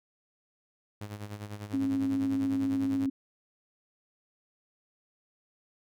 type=tone with tremolo; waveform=sawtooth; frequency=103.83 Hz; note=G#2; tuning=in tune; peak=-32 dBFS; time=1.01-3.06 s; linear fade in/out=0 ms; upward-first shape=sine; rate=10 Hz; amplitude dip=70%
type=tone with vibrato; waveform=sine; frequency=271.7 Hz; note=C#4; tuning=35 cents flat; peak=-26 dBFS; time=1.73-3.1 s; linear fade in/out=10 ms; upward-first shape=triangle; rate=14 Hz; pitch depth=15 cents each way
effects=none